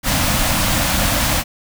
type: band-stop noise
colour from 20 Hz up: pink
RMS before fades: -17 dBFS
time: 0.03-1.44 s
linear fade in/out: 50 ms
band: 320 to 510 Hz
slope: 96 dB/octave
effects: none